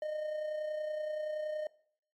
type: tone with amplitude modulation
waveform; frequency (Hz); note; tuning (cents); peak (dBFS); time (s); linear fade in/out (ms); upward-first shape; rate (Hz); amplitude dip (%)
triangle; 612; D#5; -29; -30; 0.02-1.67; 2; sine; 30.6; 45
effects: noise-tail reverb RT60 0.6 s tail -20 dB re dry + MP3 96 kbps